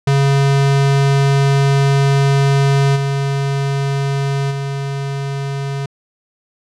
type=tone with level steps; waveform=square; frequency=138.59 Hz; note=C#3; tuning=in tune; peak=-11 / -16 / -20 dBFS; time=0.07-5.86 s; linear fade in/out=5 ms; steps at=2.95 / 4.5 s; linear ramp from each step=20 ms; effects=low-pass 7000 Hz 12 dB/octave